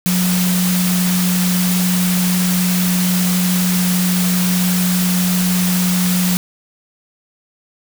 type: tone in noise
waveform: sine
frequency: 181.2 Hz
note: F#3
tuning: 36 cents flat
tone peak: -14 dBFS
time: 0.06-6.37 s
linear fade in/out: 0 ms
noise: white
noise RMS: -21 dBFS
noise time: 0.06-6.37 s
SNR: +4 dB
effects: none